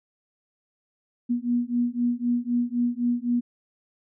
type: beating tone pair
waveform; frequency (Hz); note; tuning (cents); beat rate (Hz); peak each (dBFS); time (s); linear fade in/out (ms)
sine; 239.4 / 243.3; A#3 / B3; +46 / -26; 3.9; -25; 1.29-3.41; 20
effects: none